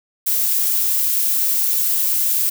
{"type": "noise", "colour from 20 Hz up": "violet", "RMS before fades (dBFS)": -18, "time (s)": [0.26, 2.5], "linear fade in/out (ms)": 10, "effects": []}